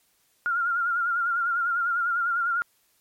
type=tone with vibrato; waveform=sine; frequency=1400 Hz; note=F6; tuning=4 cents sharp; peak=-22 dBFS; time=0.46-2.62 s; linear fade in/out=0 ms; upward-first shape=triangle; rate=10 Hz; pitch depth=78 cents each way; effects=white hiss -66 dBFS RMS until 3 s + MP3 64 kbps